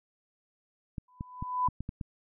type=clicks; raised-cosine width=5 ms; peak=-23 dBFS; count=7; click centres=0.982 / 1.209 / 1.425 / 1.686 / 1.806 / 1.891 / 2.012 s
type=tone with exponential growth; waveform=sine; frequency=999 Hz; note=B5; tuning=20 cents sharp; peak=-22 dBFS; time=1.08-1.68 s; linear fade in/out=5 ms; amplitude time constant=130 ms
effects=none